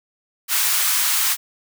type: high-pass noise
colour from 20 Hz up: white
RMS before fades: -19 dBFS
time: 0.48-1.37 s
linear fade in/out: 50 ms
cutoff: 960 Hz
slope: 24 dB/octave
effects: none